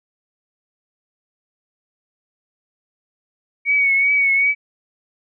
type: tone with vibrato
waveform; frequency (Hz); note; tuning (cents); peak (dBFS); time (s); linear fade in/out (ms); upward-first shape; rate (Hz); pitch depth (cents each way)
sine; 2235; C#7; +14; -13; 3.65-4.55; 50; triangle; 2.6; 47
effects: none